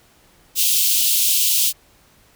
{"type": "high-pass noise", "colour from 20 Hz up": "white", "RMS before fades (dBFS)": -17, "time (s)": [0.55, 1.73], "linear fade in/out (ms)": 50, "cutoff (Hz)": 2700, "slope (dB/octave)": 48, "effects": ["pink hiss -54 dBFS RMS until 2.35 s"]}